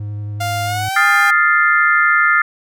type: tone with vibrato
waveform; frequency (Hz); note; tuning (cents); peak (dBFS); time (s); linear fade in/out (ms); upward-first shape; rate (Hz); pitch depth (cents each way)
triangle; 103.83; G#2; 0; -20; 0-0.89; 5; triangle; 11; 16
type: tone with pitch glide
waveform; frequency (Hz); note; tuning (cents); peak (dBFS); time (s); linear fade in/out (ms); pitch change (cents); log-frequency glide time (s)
sawtooth; 700 to 804.1; F5 to G5; +4 to +44; -15; 0.4-1.31; 10; +240; 0.65-1.04
type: chord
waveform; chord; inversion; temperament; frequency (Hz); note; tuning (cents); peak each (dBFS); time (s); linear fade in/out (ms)
sine; F dominant seventh; third; equal; 1244.5 / 1396.9 / 1760 / 2093; Eb6 / F6 / A6 / C7; 0 / 0 / 0 / 0; -17 / -14 / -15 / -18; 0.96-2.42; 5
effects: none